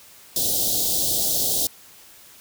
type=band-stop noise; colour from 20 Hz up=white; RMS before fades=-22 dBFS; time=0.36-1.67 s; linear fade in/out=2 ms; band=740 to 3400 Hz; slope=48 dB/octave; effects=white hiss -48 dBFS RMS until 2.4 s